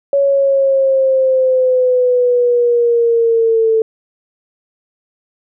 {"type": "linear sweep", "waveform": "sine", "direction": "down", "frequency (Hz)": [560, 442.5], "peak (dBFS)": -9, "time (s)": [0.13, 3.82], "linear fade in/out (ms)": 2, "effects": []}